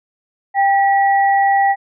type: tone pair together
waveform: sine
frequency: 792 / 1930 Hz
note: G5 / B6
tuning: +18 / -40 cents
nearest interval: octave + minor third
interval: 1542 cents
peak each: -11 / -19 dBFS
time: 0.54-1.76 s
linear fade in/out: 50 ms
effects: none